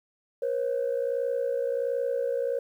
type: tone pair together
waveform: sine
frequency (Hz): 479.6 / 541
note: A#4 / C#5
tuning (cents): +49 / -42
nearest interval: major second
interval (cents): 209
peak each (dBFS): -27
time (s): 0.42-2.59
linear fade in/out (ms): 5
effects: tanh soft clip ceiling -20 dBFS + 10-bit